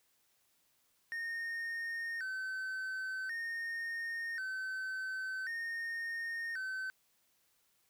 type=tone with vibrato; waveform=triangle; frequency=1679 Hz; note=G#6; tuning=18 cents sharp; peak=-35 dBFS; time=1.12-6.9 s; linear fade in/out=0 ms; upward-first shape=square; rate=0.46 Hz; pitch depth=160 cents each way; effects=white hiss -74 dBFS RMS until 7.89 s